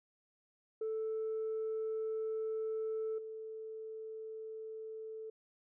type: tone with level steps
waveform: sine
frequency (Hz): 440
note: A4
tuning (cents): 0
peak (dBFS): -33 / -42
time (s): 0.81-5.3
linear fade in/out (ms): 5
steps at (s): 3.18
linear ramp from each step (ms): 5
effects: tanh soft clip ceiling -32 dBFS